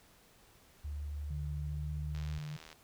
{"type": "tone", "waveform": "sine", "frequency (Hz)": 73.42, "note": "D2", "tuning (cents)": 0, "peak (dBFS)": -37, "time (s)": [0.84, 2.39], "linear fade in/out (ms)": 10}
{"type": "tone with pitch glide", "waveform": "sine", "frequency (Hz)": [146.83, 149.48], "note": ["D3", "D3"], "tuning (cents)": [0, 31], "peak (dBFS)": -39, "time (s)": [1.3, 2.57], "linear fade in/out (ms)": 10, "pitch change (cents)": 31, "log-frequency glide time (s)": [1.62, 1.82]}
{"type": "click train", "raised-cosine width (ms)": 0.2, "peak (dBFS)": -33, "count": 47, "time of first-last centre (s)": [2.15, 2.728], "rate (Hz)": 79.6}
{"effects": ["pink hiss -63 dBFS RMS until 2.83 s"]}